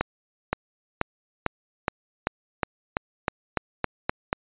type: accelerating click train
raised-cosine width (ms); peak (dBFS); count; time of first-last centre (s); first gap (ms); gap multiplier
0.5; -7; 13; 0.01-4.329; 520; 0.93
effects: resampled to 8000 Hz